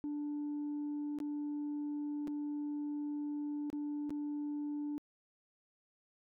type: tone with dropouts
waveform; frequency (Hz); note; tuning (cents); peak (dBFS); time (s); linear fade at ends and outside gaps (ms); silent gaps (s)
sine; 293.7; D4; 0; -34; 0.04-4.98; 0; 1.187-1.202 / 2.273-2.279 / 3.701-3.729 / 4.095-4.105
effects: tanh soft clip ceiling -34 dBFS